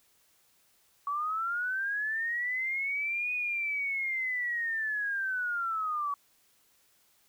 sine linear two-way sweep, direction up then down, 1127 to 2489 to 1127 Hz, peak -29 dBFS, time 1.07-6.14 s, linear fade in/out 2 ms, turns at 3.33 s, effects white hiss -67 dBFS RMS until 7.28 s

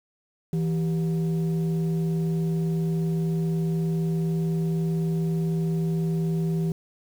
sine tone pair together, 163.7 / 389.3 Hz, E3 / G4, -12 / -12 cents, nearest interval octave + minor third, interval 1500 cents, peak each -21 / -30 dBFS, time 0.53-6.72 s, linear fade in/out 2 ms, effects tanh soft clip ceiling -19 dBFS + 8-bit

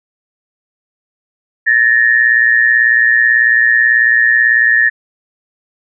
sine tone pair together, 1733 / 1851.2 Hz, A6 / A#6, -27 / -13 cents, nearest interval minor second, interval 114 cents, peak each -10 dBFS, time 1.66-4.9 s, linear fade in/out 20 ms, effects none

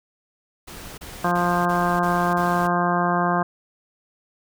pink noise bursts, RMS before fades -38 dBFS, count 6, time 0.67-2.675 s, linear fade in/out 10 ms, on 310 ms, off 29 ms
harmonic tone, 175.5 Hz, F3, 9 cents sharp, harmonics 1 / 2 / 3 / 4 / 5 / 6 / 7 / 8 / 9, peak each -24 / -28 / -31 / -24 / -29 / -25 / -28 / -37 / -29 dBFS, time 1.24-3.43 s, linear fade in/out 5 ms
effects none

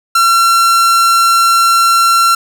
45% pulse tone, 1360 Hz, F6, 46 cents flat, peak -7 dBFS, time 0.15-2.35 s, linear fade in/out 5 ms, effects none

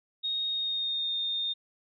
sine tone with pitch glide, 3729 to 3654 Hz, A#7 to A#7, 0 to -35 cents, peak -28 dBFS, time 0.23-1.54 s, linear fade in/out 20 ms, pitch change -35 cents, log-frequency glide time 0.48-1.17 s, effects none

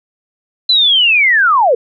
sine linear sweep, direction down, 4071 to 438 Hz, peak -7 dBFS, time 0.69-1.75 s, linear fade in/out 5 ms, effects none

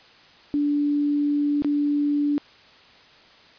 sine tone with dropouts, 290.9 Hz, D4, 16 cents flat, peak -19 dBFS, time 0.54-2.38 s, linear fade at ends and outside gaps 0 ms, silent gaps 1.621-1.646 s, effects white hiss -51 dBFS RMS until 3.58 s + resampled to 11025 Hz

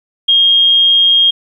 sine tone, 3239 Hz, G#7, 44 cents flat, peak -6 dBFS, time 0.28-1.31 s, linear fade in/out 10 ms, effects 8-bit

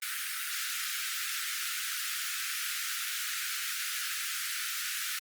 pink high-pass noise, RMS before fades -35 dBFS, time 0.02-5.19 s, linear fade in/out 5 ms, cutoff 1300 Hz, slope 96 dB/octave, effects Opus 32 kbps

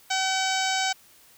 harmonic tone with a mistuned harmonic, 761 Hz, F#5, 48 cents sharp, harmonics 1 / 2 / 3 / 4 / 5 / 6 / 7 / 8 / 9 / 10, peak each -27 / -30 / -32 / -33 / -34 / -35 / -35 / -36 / -37 / -37 dBFS, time 0.1-0.93 s, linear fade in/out 10 ms, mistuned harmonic 10, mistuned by +18 cents, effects white hiss -55 dBFS RMS until 1.37 s

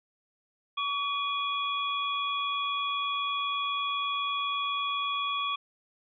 sine tone cluster, 1134 / 2450 / 3358 Hz, C#6 / D#7 / G#7, +39 / -27 / +18 cents, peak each -30 / -36 / -33 dBFS, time 0.77-5.56 s, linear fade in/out 10 ms, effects none

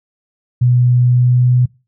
sine tone with pitch glide, 123.47 to 124.62 Hz, B2 to B2, 0 to +16 cents, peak -8 dBFS, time 0.61-1.66 s, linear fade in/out 10 ms, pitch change +16 cents, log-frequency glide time 1.04-1.52 s, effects noise-tail reverb RT60 0.3 s tail -23 dB re dry

